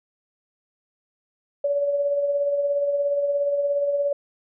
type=tone with tremolo; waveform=sine; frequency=570 Hz; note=C#5; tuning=48 cents sharp; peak=-18 dBFS; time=1.64-4.13 s; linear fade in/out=5 ms; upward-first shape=sine; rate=17 Hz; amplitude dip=40%; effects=none